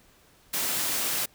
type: high-pass noise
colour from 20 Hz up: white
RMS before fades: -28 dBFS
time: 0.53-1.26 s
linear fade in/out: 10 ms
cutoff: 110 Hz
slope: 12 dB/octave
effects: pink hiss -59 dBFS RMS until 1.34 s